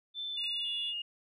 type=tone with pitch glide; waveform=sine; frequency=3538 to 3453 Hz; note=A7 to A7; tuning=+9 to -33 cents; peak=-35 dBFS; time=0.14-0.94 s; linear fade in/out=50 ms; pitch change=-42 cents; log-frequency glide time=0.25-0.73 s
type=tone; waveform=sine; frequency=2846 Hz; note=F7; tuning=32 cents sharp; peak=-34 dBFS; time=0.37-1.02 s; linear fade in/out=5 ms
type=tone with exponential decay; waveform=triangle; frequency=2600 Hz; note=E7; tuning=24 cents flat; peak=-34 dBFS; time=0.44-0.57 s; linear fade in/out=0 ms; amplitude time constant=27 ms
effects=tanh soft clip ceiling -24 dBFS